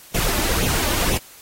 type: noise with flanger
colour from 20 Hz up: pink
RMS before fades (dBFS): -21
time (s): 0.14-1.18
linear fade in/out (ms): 10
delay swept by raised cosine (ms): 0.3 to 3.5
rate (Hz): 2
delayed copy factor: +0.65
effects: white hiss -45 dBFS RMS until 1.41 s + AAC 48 kbps